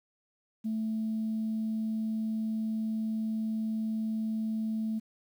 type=tone; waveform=sine; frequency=220 Hz; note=A3; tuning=in tune; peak=-28 dBFS; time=0.64-5 s; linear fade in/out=20 ms; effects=tanh soft clip ceiling -25 dBFS + 10-bit